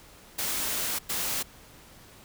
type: noise bursts at uneven times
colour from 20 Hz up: white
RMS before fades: -30 dBFS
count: 2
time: 0.38-0.99 / 1.09-1.43 s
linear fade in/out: 10 ms
effects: pink hiss -52 dBFS RMS until 2.24 s